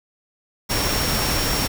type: tone in noise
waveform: sine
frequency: 5520 Hz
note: F8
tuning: 21 cents flat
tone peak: -27 dBFS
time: 0.69-1.68 s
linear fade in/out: 20 ms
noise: pink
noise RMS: -22 dBFS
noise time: 0.69-1.68 s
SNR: -8 dB
effects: none